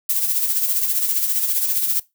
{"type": "noise with tremolo", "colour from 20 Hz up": "violet", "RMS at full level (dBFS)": -18, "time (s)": [0.09, 2], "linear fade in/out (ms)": 5, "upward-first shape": "sine", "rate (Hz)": 15, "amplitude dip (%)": 50, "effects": ["noise-tail reverb RT60 0.2 s tail -20 dB re dry"]}